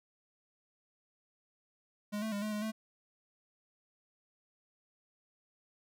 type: tone with pitch steps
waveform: square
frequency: 207.7 / 219.7 / 203 / 213.7 / 209.7 / 219.2 Hz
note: G#3 / A3 / G#3 / G#3 / G#3 / A3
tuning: 0 / -2 / -39 / +50 / +17 / -6 cents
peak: -35 dBFS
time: 2.12-2.72 s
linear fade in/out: 20 ms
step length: 100 ms
effects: none